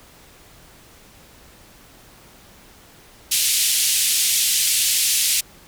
white band-pass noise, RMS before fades -19 dBFS, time 3.31-5.41 s, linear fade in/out 10 ms, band 2500 to 12000 Hz, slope 24 dB/octave, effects pink hiss -48 dBFS RMS until 5.67 s

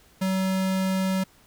square tone, 189.4 Hz, F#3, 41 cents sharp, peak -23 dBFS, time 0.21-1.24 s, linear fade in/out 10 ms, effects pink hiss -57 dBFS RMS until 1.46 s

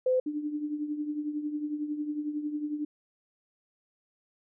sine tone, 511 Hz, C5, 41 cents flat, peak -22 dBFS, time 0.06-0.2 s, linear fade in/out 5 ms
sine tone with tremolo, 298.1 Hz, D4, 26 cents sharp, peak -27 dBFS, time 0.26-2.85 s, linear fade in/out 5 ms, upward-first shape triangle, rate 11 Hz, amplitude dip 70%
effects none

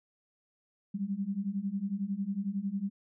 sine beating tone pair, 191.5 / 202.5 Hz, G3 / G#3, -40 / -43 cents, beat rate 11 Hz, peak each -35 / -33 dBFS, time 0.94-2.9 s, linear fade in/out 10 ms, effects none

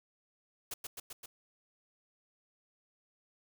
white noise with echo, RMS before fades -40 dBFS, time 0.71-0.74 s, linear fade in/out 5 ms, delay 130 ms, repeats 4, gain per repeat -2 dB, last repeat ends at 1.26 s, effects none

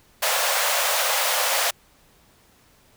pink high-pass noise, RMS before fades -22 dBFS, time 0.22-1.71 s, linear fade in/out 10 ms, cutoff 500 Hz, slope 96 dB/octave, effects pink hiss -57 dBFS RMS until 2.96 s

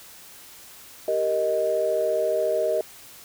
sine chord, Eb major, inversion first, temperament equal, 392 / 466.2 / 622.3 Hz, G4 / Bb4 / Eb5, 0 / 0 / 0 cents, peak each -28 / -26 / -22 dBFS, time 1.08-2.81 s, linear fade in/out 2 ms, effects tanh soft clip ceiling -11 dBFS + white hiss -46 dBFS RMS until 3.24 s

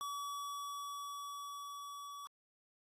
square tone with level ramp, 1140 Hz, C#6, 48 cents sharp, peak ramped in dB -40 to -47 dBFS, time 0.01-2.27 s, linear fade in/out 0 ms, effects AAC 48 kbps

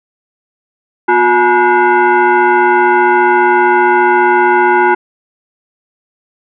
sine tone with frequency modulation, 245.6 Hz, B3, 9 cents flat, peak -6 dBFS, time 1.08-4.95 s, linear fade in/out 10 ms, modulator 605 Hz, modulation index 2.2, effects none

